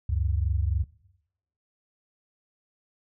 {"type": "tone pair together", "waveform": "sine", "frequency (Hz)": [70.7, 94.37], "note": ["C#2", "F#2"], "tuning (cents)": [35, 35], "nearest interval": "perfect fourth", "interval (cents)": 500, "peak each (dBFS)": [-25, -27], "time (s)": [0.09, 0.84], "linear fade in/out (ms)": 5, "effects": ["noise-tail reverb RT60 0.8 s tail -19 dB re dry"]}